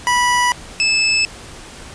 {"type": "tone pair in turn", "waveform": "25% pulse", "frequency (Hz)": [980, 2616], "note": ["B5", "E7"], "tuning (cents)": [-14, -14], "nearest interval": "octave + perfect fourth", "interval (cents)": 1700, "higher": "second", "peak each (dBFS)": -9, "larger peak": "neither", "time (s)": [[0.07, 0.52], [0.8, 1.25]], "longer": "neither", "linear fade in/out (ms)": 0, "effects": ["pink hiss -36 dBFS RMS until 1.94 s", "resampled to 22050 Hz"]}